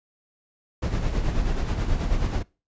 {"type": "noise with tremolo", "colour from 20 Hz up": "brown", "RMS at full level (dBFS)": -22, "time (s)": [0.82, 2.43], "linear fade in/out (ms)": 10, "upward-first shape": "sine", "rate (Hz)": 9.3, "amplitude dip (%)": 50, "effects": ["noise-tail reverb RT60 0.3 s tail -22 dB re dry", "resampled to 16000 Hz"]}